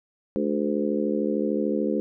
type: harmonic tone with a mistuned harmonic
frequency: 73.42 Hz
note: D2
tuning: in tune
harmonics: 3 / 4 / 5 / 6 / 7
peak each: -27 / -28 / -29 / -30 / -30 dBFS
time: 0.36-2 s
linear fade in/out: 0 ms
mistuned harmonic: 3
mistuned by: -62 cents
effects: none